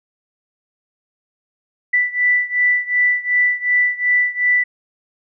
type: beating tone pair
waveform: sine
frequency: 1975.5 / 1978.2 Hz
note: B6 / B6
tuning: 0 / +2 cents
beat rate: 2.7 Hz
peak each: -16 / -18 dBFS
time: 1.93-4.64 s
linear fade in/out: 10 ms
effects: none